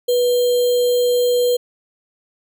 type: tone with sample-and-hold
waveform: sine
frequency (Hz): 489.3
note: B4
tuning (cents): -16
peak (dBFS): -13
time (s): 0.08-1.57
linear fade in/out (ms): 10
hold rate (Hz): 3675
effects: none